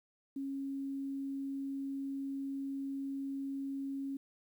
sine tone, 274 Hz, C#4, 20 cents flat, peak -36 dBFS, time 0.36-4.17 s, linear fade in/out 5 ms, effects 11-bit

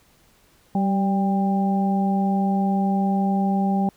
harmonic tone with a mistuned harmonic, 194.1 Hz, G3, 17 cents flat, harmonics 1 / 2 / 3 / 4, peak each -19 / -33 / -34 / -25 dBFS, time 0.75-3.89 s, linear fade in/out 2 ms, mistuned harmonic 4, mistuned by +40 cents, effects pink hiss -58 dBFS RMS until 3.96 s

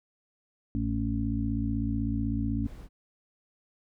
harmonic tone, 56 Hz, A1, 31 cents sharp, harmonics 1 / 2 / 4 / 5, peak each -32 / -32 / -32 / -32 dBFS, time 0.75-2.67 s, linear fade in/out 0 ms
brown noise, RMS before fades -44 dBFS, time 2.63-2.89 s, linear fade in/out 50 ms
effects none

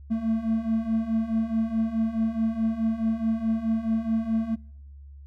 triangle beating tone pair, 220.9 / 225.6 Hz, A3 / A3, +7 / +44 cents, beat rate 4.7 Hz, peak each -27 / -22 dBFS, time 0.1-4.56 s, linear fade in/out 20 ms, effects noise-tail reverb RT60 0.8 s tail -26 dB re dry + added 70 Hz sine -42 dBFS peak until 5.26 s

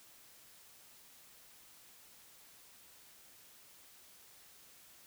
silence, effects white hiss -60 dBFS RMS until 5.06 s

